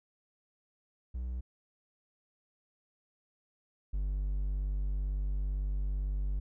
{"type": "tone pair in turn", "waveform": "triangle", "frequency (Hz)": [61.5, 48.94], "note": ["B1", "G1"], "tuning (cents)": [-7, -2], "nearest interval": "major third", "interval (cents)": 395, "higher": "first", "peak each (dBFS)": [-32, -28], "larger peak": "second", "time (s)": [[1.14, 1.41], [3.93, 6.4]], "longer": "second", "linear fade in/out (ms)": 10, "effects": []}